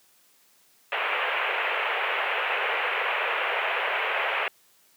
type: band-pass noise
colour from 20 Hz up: white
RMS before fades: -27 dBFS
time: 0.92-4.48 s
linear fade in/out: 2 ms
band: 430 to 2800 Hz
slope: 48 dB/octave
effects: white hiss -61 dBFS RMS until 4.96 s + high-pass 150 Hz 12 dB/octave